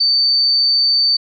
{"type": "tone", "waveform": "sine", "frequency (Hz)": 4567, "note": "D8", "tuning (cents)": -49, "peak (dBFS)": -11, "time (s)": [0, 1.17], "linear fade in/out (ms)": 10, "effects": []}